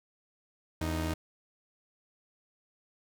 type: tone pair together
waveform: sawtooth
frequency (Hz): 82.29 / 310.7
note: E2 / D#4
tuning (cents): -2 / -2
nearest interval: octave + major seventh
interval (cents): 2300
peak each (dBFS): -28 / -31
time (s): 0.81-1.14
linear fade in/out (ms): 5
effects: none